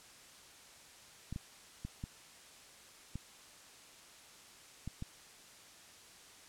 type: clicks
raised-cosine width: 5 ms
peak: -28 dBFS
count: 7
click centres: 1.326 / 1.361 / 1.85 / 2.039 / 3.156 / 4.876 / 5.024 s
effects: white hiss -57 dBFS RMS until 6.48 s + low-pass 9000 Hz 12 dB/octave